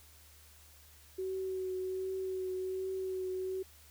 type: tone with vibrato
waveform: sine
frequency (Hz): 375.4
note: F#4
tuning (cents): +25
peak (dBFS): -34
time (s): 1.18-3.63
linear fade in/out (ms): 10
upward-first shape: triangle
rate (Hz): 1.3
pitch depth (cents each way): 21
effects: added 75 Hz sine -60 dBFS peak until 3.9 s + white hiss -60 dBFS RMS until 3.9 s